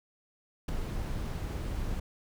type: noise with ADSR envelope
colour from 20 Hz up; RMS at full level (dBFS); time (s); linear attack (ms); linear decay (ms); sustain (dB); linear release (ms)
brown; -25; 0.68-2; 9; 6; -9; 7
effects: none